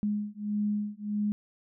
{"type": "beating tone pair", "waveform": "sine", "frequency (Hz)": [207.4, 209], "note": ["G#3", "G#3"], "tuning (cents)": [-2, 11], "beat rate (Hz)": 1.6, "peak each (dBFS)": -31, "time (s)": [0.03, 1.32], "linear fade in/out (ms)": 0, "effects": []}